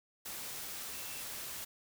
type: tone in noise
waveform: sine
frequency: 2683 Hz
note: E7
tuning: 30 cents sharp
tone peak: -53 dBFS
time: 0.93-1.23 s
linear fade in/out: 10 ms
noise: white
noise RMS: -43 dBFS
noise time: 0.25-1.65 s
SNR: -13 dB
effects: none